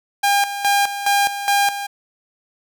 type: tone with tremolo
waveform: sawtooth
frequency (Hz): 805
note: G5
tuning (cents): +46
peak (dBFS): -10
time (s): 0.23-1.87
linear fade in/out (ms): 10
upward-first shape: square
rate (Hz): 2.4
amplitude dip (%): 70
effects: none